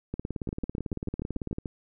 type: two click trains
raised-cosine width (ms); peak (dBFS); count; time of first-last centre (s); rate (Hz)
3; -19 / -20; 27 / 9; 0.14-1.584 / 0.49-1.658; 18 / 6.85
effects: none